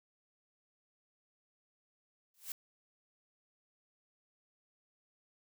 blue noise with exponential growth, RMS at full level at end -37 dBFS, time 2.34-2.52 s, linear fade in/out 2 ms, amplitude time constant 38 ms, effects none

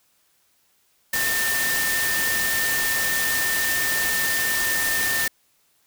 sine tone in noise, 1803 Hz, A6, 42 cents sharp, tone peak -23 dBFS, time 1.13-5.28 s, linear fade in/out 5 ms, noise white, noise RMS -25 dBFS, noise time 1.13-5.28 s, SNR -1 dB, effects white hiss -64 dBFS RMS until 5.86 s

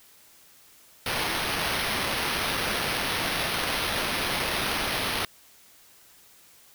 white noise with sample-and-hold, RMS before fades -28 dBFS, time 1.06-5.25 s, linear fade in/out 2 ms, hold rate 7350 Hz, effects white hiss -55 dBFS RMS until 6.74 s

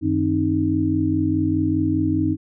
sine tone cluster, 93.8 / 154.7 / 266.5 / 311.4 Hz, F#2 / D#3 / C4 / D#4, +24 / -10 / +32 / +2 cents, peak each -24 / -28 / -23 / -20 dBFS, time 0.01-2.37 s, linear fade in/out 50 ms, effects none

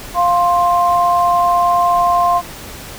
sine tone pair together, 700 / 1051.6 Hz, F5 / C6, +4 / +8 cents, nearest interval perfect fifth, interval 704 cents, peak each -13 dBFS, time 0.14-2.42 s, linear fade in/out 50 ms, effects pink hiss -32 dBFS RMS until 2.98 s

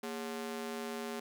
sawtooth ring-modulated tone, 321.9 Hz, E4, 41 cents flat, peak -31 dBFS, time 0.03-1.2 s, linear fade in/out 5 ms, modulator 89.2 Hz, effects none

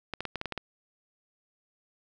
clicks, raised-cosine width 0.3 ms, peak -17 dBFS, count 8, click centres 0.137 / 0.206 / 0.253 / 0.357 / 0.414 / 0.457 / 0.523 / 0.577 s, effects none

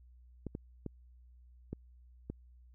clicks, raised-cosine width 3 ms, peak -26 dBFS, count 5, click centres 0.467 / 0.551 / 0.863 / 1.73 / 2.3 s, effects added 61 Hz sine -56 dBFS peak until 2.74 s

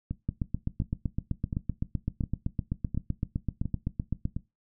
two click trains, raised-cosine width 5 ms, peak -16 / -19 dBFS, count 32 / 7, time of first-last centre 0.29-4.254 / 0.11-4.365 s, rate 7.82 / 1.41 Hz, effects noise-tail reverb RT60 0.2 s tail -17 dB re dry

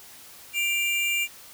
square tone pair together, 2361 / 2800 Hz, D7 / F7, +9 / +4 cents, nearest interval minor third, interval 295 cents, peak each -25 / -29 dBFS, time 0.53-1.28 s, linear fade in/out 50 ms, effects white hiss -47 dBFS RMS until 1.53 s

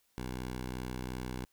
10% pulse tone, 62.8 Hz, B1, 30 cents sharp, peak -29 dBFS, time 0.18-1.45 s, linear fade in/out 0 ms, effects white hiss -73 dBFS RMS until 1.52 s

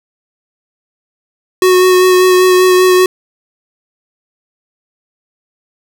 square tone with vibrato, 367.9 Hz, F#4, 10 cents flat, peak -6 dBFS, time 1.62-3.06 s, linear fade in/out 2 ms, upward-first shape sine, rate 5.1 Hz, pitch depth 15 cents each way, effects none

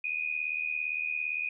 sine tone with amplitude modulation, 2477 Hz, D#7, 8 cents flat, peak -26 dBFS, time 0.04-1.49 s, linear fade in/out 5 ms, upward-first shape sine, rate 77.6 Hz, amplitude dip 80%, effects none

